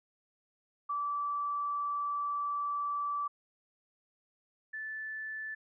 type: tone pair in turn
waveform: sine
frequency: 1159 / 1749.8 Hz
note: D6 / A6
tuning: -23 / -10 cents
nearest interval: perfect fifth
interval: 713 cents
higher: second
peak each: -31 / -37 dBFS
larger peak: first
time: 0.89-3.28 / 4.73-5.55 s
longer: first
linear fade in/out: 10 ms
effects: none